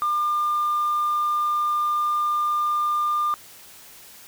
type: tone with tanh clipping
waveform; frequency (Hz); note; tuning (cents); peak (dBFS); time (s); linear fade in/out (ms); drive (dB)
triangle; 1200; D6; +37; -20; 0.02-3.34; 0; 5
effects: white hiss -46 dBFS RMS until 4.27 s

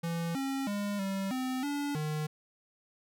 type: tone with pitch steps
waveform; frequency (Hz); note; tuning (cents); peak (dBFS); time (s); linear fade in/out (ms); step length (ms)
square; 168 / 270.9 / 203.7 / 194.2 / 257.5 / 287.3 / 152.9; E3 / C#4 / G#3 / G3 / C4 / D4 / D#3; +33 / -40 / -33 / -16 / -28 / -38 / -30; -32; 0.03-2.27; 10; 320
effects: none

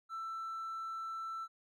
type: tone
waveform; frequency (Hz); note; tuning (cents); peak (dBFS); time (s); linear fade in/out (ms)
triangle; 1331; E6; +16; -36; 0.09-1.48; 50
effects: tanh soft clip ceiling -34 dBFS

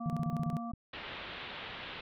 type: harmonic tone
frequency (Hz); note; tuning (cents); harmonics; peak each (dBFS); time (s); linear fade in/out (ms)
233.1; A#3; 0; 1 / 3 / 5; -38 / -43 / -45; 0-0.72; 10
type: tone bursts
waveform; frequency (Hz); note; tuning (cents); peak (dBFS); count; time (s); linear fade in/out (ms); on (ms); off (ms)
sine; 159.2; D#3; +40; -30; 8; 0.06-0.568; 0; 39; 28
type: click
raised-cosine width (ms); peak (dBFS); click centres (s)
5; -30; 0.736
type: low-pass noise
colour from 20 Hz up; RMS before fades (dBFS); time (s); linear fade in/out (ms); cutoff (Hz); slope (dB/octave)
white; -44; 0.93-2.01; 5; 3700; 48
effects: none

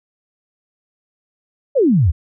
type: exponential sweep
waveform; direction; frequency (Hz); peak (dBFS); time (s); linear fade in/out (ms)
sine; down; 604 to 69.3; -10; 1.75-2.12; 20
effects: none

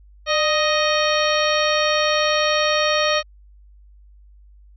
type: harmonic tone with a mistuned harmonic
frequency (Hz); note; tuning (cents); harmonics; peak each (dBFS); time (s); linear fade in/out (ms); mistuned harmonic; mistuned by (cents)
623; D#5; +2; 1 / 2 / 3 / 4 / 5 / 6 / 7 / 9; -20 / -23 / -25 / -26 / -27 / -28 / -28 / -30; 0.26-3.23; 50; 1; -60
effects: added 50 Hz sine -45 dBFS peak until 4.76 s

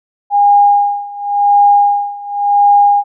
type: tone with tremolo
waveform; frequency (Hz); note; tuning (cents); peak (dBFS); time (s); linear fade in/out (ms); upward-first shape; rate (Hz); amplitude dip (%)
sine; 814; G#5; -35; -4; 0.3-3.04; 50; sine; 0.92; 90
effects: none

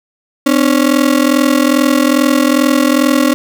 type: ring-modulated tone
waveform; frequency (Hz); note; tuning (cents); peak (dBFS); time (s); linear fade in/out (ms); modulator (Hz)
35% pulse; 277.2; C#4; 0; -4; 0.46-3.34; 0; 21.2
effects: none

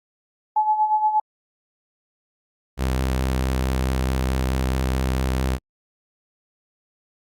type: tone with tremolo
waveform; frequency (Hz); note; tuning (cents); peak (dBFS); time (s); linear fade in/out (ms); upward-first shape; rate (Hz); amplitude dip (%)
sine; 857; A5; -46; -14; 0.56-1.2; 5; sine; 8.5; 65
type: tone with vibrato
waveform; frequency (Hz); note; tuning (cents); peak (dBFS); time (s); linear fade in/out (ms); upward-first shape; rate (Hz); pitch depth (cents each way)
sawtooth; 64.9; C2; -13; -16; 2.77-5.59; 50; square; 4.6; 14
effects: Opus 48 kbps

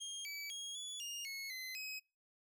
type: tone with pitch steps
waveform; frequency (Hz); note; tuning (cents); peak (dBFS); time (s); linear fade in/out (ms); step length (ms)
25% pulse; 3231 / 2294 / 3280 / 3419 / 2834 / 2185 / 2046 / 2539; G#7 / D7 / G#7 / G#7 / F7 / C#7 / C7 / D#7; -48 / -41 / -22 / +50 / +25 / -26 / -39 / +34; -39; 0-2; 20; 250
effects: noise-tail reverb RT60 0.3 s tail -25 dB re dry

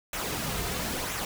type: noise with flanger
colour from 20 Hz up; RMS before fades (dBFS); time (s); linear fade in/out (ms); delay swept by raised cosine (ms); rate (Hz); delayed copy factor
pink; -32; 0.13-1.25; 2; 0.21 to 3.61; 1; -0.5
effects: none

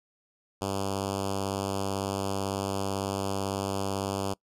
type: tone with notch filter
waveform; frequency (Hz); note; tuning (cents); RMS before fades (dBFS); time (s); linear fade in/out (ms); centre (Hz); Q
5% pulse; 98; G2; 0; -31; 0.61-4.34; 10; 1900; 0.69
effects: noise-tail reverb RT60 0.1 s tail -23 dB re dry + low-pass 12000 Hz 12 dB/octave

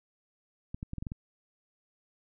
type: clicks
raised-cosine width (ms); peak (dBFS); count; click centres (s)
5; -24; 7; 0.745 / 0.829 / 0.934 / 0.983 / 1.025 / 1.068 / 1.119
effects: none

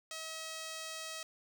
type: tone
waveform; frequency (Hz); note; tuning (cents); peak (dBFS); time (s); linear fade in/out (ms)
5% pulse; 640; D#5; +49; -30; 0.11-1.23; 2
effects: none

